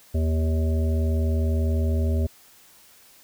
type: harmonic tone with a mistuned harmonic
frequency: 79.8 Hz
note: D#2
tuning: 44 cents sharp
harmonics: 1 / 3 / 5 / 7 / 8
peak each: -20 / -30 / -34 / -37 / -38 dBFS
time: 0.14-2.27 s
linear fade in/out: 10 ms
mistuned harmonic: 5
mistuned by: -23 cents
effects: white hiss -53 dBFS RMS until 3.23 s